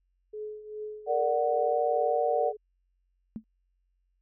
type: tone with tremolo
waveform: sine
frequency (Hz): 425.7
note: G#4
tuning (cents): +43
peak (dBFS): -33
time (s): 0.33-2.57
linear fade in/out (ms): 10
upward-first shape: triangle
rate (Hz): 2.5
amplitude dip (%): 75
type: chord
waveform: sine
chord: Bb augmented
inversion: none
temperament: equal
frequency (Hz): 466.2 / 587.3 / 740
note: Bb4 / D5 / F#5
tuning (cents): 0 / 0 / 0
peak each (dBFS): -28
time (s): 1.06-2.53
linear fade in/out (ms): 50
type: tone with exponential decay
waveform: sine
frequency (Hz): 220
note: A3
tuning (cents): 0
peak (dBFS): -29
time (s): 3.36-3.44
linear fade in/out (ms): 0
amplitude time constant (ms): 17
effects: added 45 Hz sine -70 dBFS peak until 4.21 s